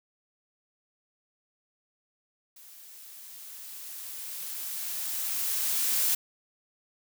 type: noise with level ramp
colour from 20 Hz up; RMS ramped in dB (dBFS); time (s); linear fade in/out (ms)
blue; -51 to -25; 2.56-6.15; 5
effects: none